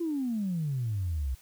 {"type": "exponential sweep", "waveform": "sine", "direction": "down", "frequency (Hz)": [348.8, 61.74], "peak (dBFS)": -27, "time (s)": [0, 1.35], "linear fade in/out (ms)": 10, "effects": ["tanh soft clip ceiling -23 dBFS", "white hiss -58 dBFS RMS until 1.41 s"]}